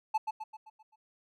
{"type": "tone with echo", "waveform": "triangle", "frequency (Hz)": 870, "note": "A5", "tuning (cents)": -20, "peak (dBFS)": -23, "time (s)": [0.14, 0.18], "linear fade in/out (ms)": 10, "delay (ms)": 130, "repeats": 6, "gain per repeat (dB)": -6, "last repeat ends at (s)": 0.96, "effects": []}